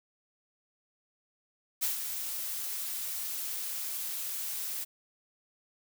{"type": "noise with ADSR envelope", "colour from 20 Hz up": "blue", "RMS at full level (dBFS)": -29, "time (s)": [1.81, 4.85], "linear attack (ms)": 20, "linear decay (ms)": 130, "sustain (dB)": -7, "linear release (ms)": 21, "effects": []}